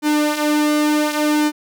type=tone with flanger; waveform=sawtooth; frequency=300 Hz; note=D4; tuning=37 cents sharp; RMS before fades=-17 dBFS; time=0.02-1.52 s; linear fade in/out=50 ms; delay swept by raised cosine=1.5 to 5.5 ms; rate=0.69 Hz; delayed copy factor=-0.6; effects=none